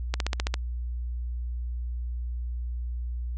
slowing click train, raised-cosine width 0.2 ms, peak -10 dBFS, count 7, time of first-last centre 0.14-0.541 s, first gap 62 ms, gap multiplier 1.03, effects added 60 Hz sine -29 dBFS peak until 3.37 s + resampled to 22050 Hz

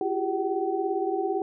sine tone cluster, 341.4 / 384.7 / 402.4 / 761 Hz, F4 / G4 / G4 / F#5, -39 / -33 / +45 / +48 cents, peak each -30 dBFS, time 0.01-1.42 s, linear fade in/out 2 ms, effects none

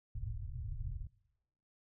pink low-pass noise, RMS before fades -41 dBFS, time 0.15-1.07 s, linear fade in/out 5 ms, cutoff 130 Hz, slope 96 dB/octave, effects noise-tail reverb RT60 0.9 s tail -22 dB re dry

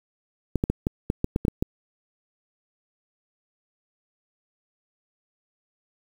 clicks, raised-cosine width 3 ms, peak -9 dBFS, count 10, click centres 0.557 / 0.639 / 0.7 / 0.869 / 1.101 / 1.244 / 1.361 / 1.451 / 1.482 / 1.625 s, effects 7-bit

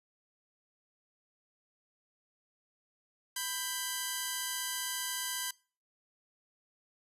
5% pulse tone pair together, 995.6 / 1582 Hz, B5 / G6, +14 / +15 cents, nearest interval minor sixth, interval 801 cents, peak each -25 / -25 dBFS, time 3.36-5.51 s, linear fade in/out 5 ms, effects noise-tail reverb RT60 0.4 s tail -25 dB re dry + resampled to 32000 Hz

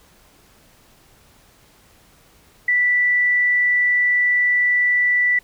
sine tone, 1969 Hz, B6, 6 cents flat, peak -14 dBFS, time 2.68-5.39 s, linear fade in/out 5 ms, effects pink hiss -53 dBFS RMS until 5.43 s

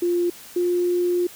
sine tone pair in turn, 349.2 / 353.5 Hz, F4 / F4, 0 / +21 cents, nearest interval unison, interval 21 cents, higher second, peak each -18 dBFS, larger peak neither, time 0.02-0.3 / 0.56-1.27 s, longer second, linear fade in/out 5 ms, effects white hiss -43 dBFS RMS until 1.35 s

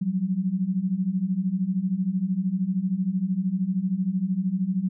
sine beating tone pair, 178.4 / 191.4 Hz, F3 / G3, +37 / -41 cents, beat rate 13 Hz, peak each -27 / -24 dBFS, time 0.01-4.89 s, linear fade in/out 10 ms, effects none

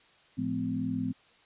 sine tone cluster, 110.8 / 173.7 / 214.2 / 256.3 Hz, A2 / F3 / A3 / C4, +13 / -9 / -46 / -36 cents, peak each -38 / -36 / -36 / -31 dBFS, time 0.37-1.13 s, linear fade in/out 20 ms, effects white hiss -61 dBFS RMS until 1.45 s + resampled to 8000 Hz

